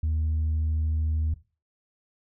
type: tone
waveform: sine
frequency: 78.3 Hz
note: D#2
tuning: 11 cents sharp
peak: -21 dBFS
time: 0.03-1.34 s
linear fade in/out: 5 ms
effects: noise-tail reverb RT60 0.3 s tail -17 dB re dry + tanh soft clip ceiling -21 dBFS